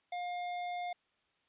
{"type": "tone with hard clipping", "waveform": "sine", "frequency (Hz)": 710, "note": "F5", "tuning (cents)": 28, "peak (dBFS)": -38, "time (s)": [0.12, 0.93], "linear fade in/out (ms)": 5, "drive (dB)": 15, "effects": ["white hiss -75 dBFS RMS until 1.48 s", "resampled to 8000 Hz"]}